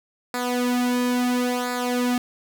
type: tone with flanger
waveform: sawtooth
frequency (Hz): 246.9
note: B3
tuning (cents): 0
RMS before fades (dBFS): -23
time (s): 0.34-2.18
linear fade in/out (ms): 2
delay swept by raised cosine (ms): 0.33 to 2.63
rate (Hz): 0.73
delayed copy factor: -0.75
effects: none